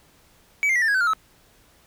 triangle tone with pitch steps, 2283 / 2106 / 1942.1 / 1791.2 / 1652.1 / 1523.7 / 1405.4 / 1296.2 Hz, D7 / C7 / B6 / A6 / G#6 / G6 / F6 / E6, -50 / +11 / -30 / +30 / -10 / -50 / +10 / -30 cents, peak -16 dBFS, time 0.63-1.134 s, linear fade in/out 0 ms, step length 63 ms, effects pink hiss -57 dBFS RMS until 1.86 s

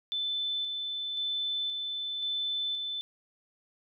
sine tone with tremolo, 3520 Hz, A7, in tune, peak -29 dBFS, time 0.12-3.01 s, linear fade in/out 0 ms, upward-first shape square, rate 0.95 Hz, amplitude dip 30%, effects none

